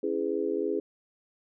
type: chord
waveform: sine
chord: C# minor seventh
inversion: none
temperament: just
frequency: 277.2 / 332.6 / 415.8 / 498.9 Hz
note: C#4 / E4 / G#4 / B4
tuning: 0 / +16 / +2 / +17 cents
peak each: -35 / -32 / -29 / -35 dBFS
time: 0.03-0.8 s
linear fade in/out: 5 ms
effects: none